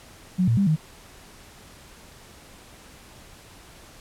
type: tone with pitch steps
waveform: sine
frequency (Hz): 182.8 / 115.5 / 198.3 / 156.3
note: F#3 / A#2 / G3 / D#3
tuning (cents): -21 / -16 / +20 / +8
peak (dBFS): -17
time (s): 0.38-0.764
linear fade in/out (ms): 20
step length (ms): 96
effects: pink hiss -48 dBFS RMS until 4 s + low-pass 12000 Hz 12 dB/octave